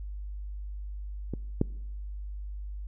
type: clicks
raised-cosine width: 3 ms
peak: -19 / -10 dBFS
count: 2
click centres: 1.337 / 1.614 s
effects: noise-tail reverb RT60 0.9 s tail -24 dB re dry + added 50 Hz sine -35 dBFS peak until 2.87 s